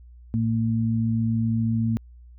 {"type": "tone pair together", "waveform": "sine", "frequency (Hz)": [113.45, 226.9], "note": ["A#2", "A#3"], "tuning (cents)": [-47, -47], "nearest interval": "octave", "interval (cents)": 1200, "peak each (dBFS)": -23, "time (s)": [0.34, 1.97], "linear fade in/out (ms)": 0, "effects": ["added 60 Hz sine -44 dBFS peak until 2.38 s"]}